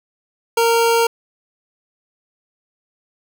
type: tone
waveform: 25% pulse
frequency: 462.4 Hz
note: A#4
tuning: 14 cents flat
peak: -9 dBFS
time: 0.57-1.07 s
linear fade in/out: 5 ms
effects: none